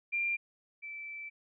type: tone pair in turn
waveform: sine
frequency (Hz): 2384 / 2324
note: D7 / D7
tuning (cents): +25 / -19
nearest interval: unison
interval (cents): 44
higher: first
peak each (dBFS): -29 / -40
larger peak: first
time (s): 0.12-0.37 / 0.82-1.3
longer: second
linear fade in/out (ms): 20
effects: none